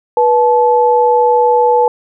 sine tone pair together, 486.9 / 866.3 Hz, B4 / A5, -25 / -27 cents, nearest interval minor seventh, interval 998 cents, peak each -10 dBFS, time 0.17-1.88 s, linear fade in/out 2 ms, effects none

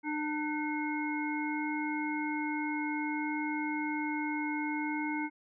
harmonic tone with a mistuned harmonic, 300.1 Hz, D4, 38 cents sharp, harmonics 1 / 3 / 5 / 7, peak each -33 / -38 / -43 / -38 dBFS, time 0.03-5.3 s, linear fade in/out 50 ms, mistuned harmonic 7, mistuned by +49 cents, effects none

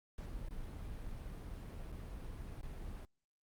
brown noise with dropouts, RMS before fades -45 dBFS, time 0.18-3.05 s, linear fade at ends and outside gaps 1 ms, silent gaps 0.486-0.508 / 1.919-1.924 / 2.612-2.63 s, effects Opus 48 kbps

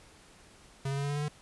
square tone with pitch steps, 136.6 / 138.59 / 140.6 / 142.65 / 144.72 / 146.83 / 148.96 Hz, C#3 / C#3 / C#3 / C#3 / D3 / D3 / D3, -25 / 0 / +25 / +50 / -25 / 0 / +25 cents, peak -31 dBFS, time 0.85-1.284 s, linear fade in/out 5 ms, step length 62 ms, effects pink hiss -57 dBFS RMS until 1.41 s + resampled to 24000 Hz

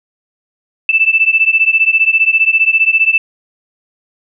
sine beating tone pair, 2637 / 2652 Hz, E7 / E7, 0 / +10 cents, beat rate 15 Hz, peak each -11 dBFS, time 0.89-3.18 s, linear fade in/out 2 ms, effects none

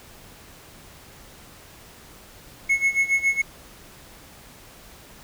triangle tone with tremolo, 2187 Hz, C#7, 24 cents flat, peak -14 dBFS, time 2.69-3.42 s, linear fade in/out 10 ms, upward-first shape sine, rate 7.2 Hz, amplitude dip 85%, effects pink hiss -47 dBFS RMS until 5.23 s

